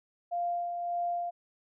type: tone with tremolo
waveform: sine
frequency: 697 Hz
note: F5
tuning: 4 cents flat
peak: -28 dBFS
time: 0.31-1.31 s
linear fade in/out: 20 ms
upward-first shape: sine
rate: 1.7 Hz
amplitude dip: 40%
effects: none